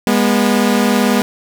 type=tone pair together; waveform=sawtooth; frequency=204.5 / 242.6 Hz; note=G#3 / B3; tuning=-26 / -31 cents; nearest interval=minor third; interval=295 cents; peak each=-10 dBFS; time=0.07-1.22 s; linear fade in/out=0 ms; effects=none

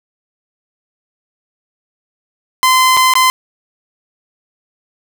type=tone with dropouts; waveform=sawtooth; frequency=1031 Hz; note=C6; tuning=26 cents flat; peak=-4 dBFS; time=2.63-3.3 s; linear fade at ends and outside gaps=0 ms; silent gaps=2.968-2.972 / 3.137-3.154 s; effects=none

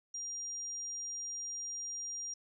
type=tone; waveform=sine; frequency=5700 Hz; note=F8; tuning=34 cents sharp; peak=-38 dBFS; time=0.14-2.34 s; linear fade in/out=5 ms; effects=13-bit

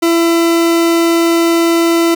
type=tone; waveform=40% pulse; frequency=335.2 Hz; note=E4; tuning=29 cents sharp; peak=-8 dBFS; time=0.02-2.15 s; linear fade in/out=10 ms; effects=none

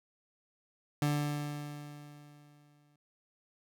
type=tone with exponential decay; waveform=30% pulse; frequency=146.83 Hz; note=D3; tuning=in tune; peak=-24 dBFS; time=1.02-2.96 s; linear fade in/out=2 ms; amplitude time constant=420 ms; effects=none

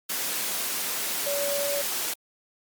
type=tone in noise; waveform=sine; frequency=570 Hz; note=C#5; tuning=48 cents sharp; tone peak=-27 dBFS; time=1.26-1.82 s; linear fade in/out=10 ms; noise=white; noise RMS=-29 dBFS; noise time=0.09-2.14 s; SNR=-1 dB; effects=high-pass 200 Hz 12 dB/octave + Opus 48 kbps

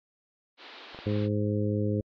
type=band-pass noise; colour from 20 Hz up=white; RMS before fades=-48 dBFS; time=0.57-1.29 s; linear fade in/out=50 ms; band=260 to 4200 Hz; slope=48 dB/octave
type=clicks; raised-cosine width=1 ms; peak=-30 / -28 / -34 / -32 dBFS; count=4; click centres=0.947 / 0.989 / 1.114 / 1.16 s
type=harmonic tone; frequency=104.4 Hz; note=G#2; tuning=10 cents sharp; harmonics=1 / 2 / 3 / 4 / 5; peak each=-28 / -31 / -33 / -34 / -35 dBFS; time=1.06-2.01 s; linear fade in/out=5 ms
effects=AAC 48 kbps

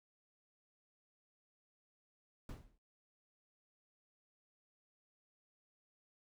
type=noise with exponential decay; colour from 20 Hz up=brown; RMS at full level=-41 dBFS; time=2.49-2.78 s; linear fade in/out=2 ms; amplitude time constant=63 ms; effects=noise-tail reverb RT60 0.2 s tail -22 dB re dry

